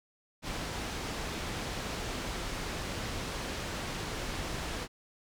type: low-pass noise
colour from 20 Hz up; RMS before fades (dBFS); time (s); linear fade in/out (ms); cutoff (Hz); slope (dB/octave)
pink; -37; 0.42-4.88; 50; 6600; 12
effects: none